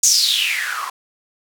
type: noise with band-pass filter sweep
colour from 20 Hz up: blue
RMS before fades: -18 dBFS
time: 0.03-0.9 s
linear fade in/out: 5 ms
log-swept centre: 6800 to 970 Hz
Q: 7.5
effects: none